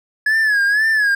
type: tone with vibrato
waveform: triangle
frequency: 1695 Hz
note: G#6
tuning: 35 cents sharp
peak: -11 dBFS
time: 0.26-1.15 s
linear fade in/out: 5 ms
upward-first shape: sine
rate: 2 Hz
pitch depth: 93 cents each way
effects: none